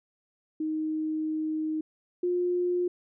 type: tone pair in turn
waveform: sine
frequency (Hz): 312.2 / 355.8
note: D#4 / F4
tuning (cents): +6 / +32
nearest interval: major second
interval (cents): 226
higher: second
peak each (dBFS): -27 / -24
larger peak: second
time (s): 0.6-1.81 / 2.23-2.88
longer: first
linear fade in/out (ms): 5
effects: none